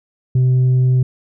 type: tone with tanh clipping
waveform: sine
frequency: 127.8 Hz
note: C3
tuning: 40 cents flat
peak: -11 dBFS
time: 0.35-1.03 s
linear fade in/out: 5 ms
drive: 2 dB
effects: none